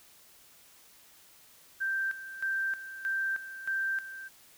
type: tone with tremolo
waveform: sine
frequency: 1569 Hz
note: G6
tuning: 1 cent sharp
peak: -28 dBFS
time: 1.8-4.29 s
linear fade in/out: 20 ms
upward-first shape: square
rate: 1.6 Hz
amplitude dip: 75%
effects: white hiss -58 dBFS RMS until 4.57 s